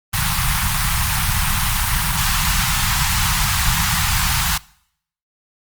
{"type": "band-stop noise", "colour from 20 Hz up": "pink", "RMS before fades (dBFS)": -18, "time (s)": [0.13, 4.58], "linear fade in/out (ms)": 10, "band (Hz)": [180, 830], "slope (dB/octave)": 48, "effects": ["noise-tail reverb RT60 0.7 s tail -23 dB re dry", "Opus 32 kbps"]}